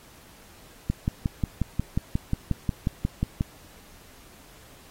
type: click train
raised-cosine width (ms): 5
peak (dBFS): -11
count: 15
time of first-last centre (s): 0.9-3.409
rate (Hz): 5.58
effects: pink hiss -52 dBFS RMS until 4.9 s + AAC 48 kbps